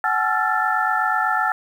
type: tone cluster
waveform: sine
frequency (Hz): 750 / 855 / 1332 / 1380 / 1761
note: F#5 / A5 / E6 / F6 / A6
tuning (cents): +23 / -50 / +18 / -21 / +1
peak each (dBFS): -24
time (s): 0.04-1.52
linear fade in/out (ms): 2
effects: 8-bit